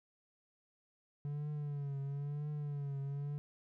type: tone with vibrato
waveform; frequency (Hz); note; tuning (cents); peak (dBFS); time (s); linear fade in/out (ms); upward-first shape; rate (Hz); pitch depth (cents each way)
triangle; 143.7; D3; -37; -35; 1.25-3.38; 0; triangle; 1; 75
effects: none